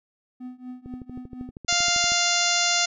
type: tone with tremolo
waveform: triangle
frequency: 251.4 Hz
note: B3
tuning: 31 cents sharp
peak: -30 dBFS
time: 0.4-1.51 s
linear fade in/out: 10 ms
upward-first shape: triangle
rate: 4.2 Hz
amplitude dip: 95%
type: click train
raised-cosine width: 3 ms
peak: -26 dBFS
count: 17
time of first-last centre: 0.86-2.12 s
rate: 12.7 Hz
type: harmonic tone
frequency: 698.5 Hz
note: F5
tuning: in tune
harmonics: 1 / 2 / 3 / 4 / 5 / 6 / 7 / 8 / 9 / 10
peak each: -29 / -29 / -29 / -29 / -29 / -29 / -29 / -29 / -29 / -29 dBFS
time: 1.68-2.86 s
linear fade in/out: 10 ms
effects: none